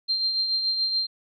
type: tone with tremolo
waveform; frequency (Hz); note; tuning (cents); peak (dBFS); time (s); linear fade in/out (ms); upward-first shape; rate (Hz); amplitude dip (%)
sine; 4168; C8; -7; -20; 0.08-1.07; 20; triangle; 7; 50
effects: none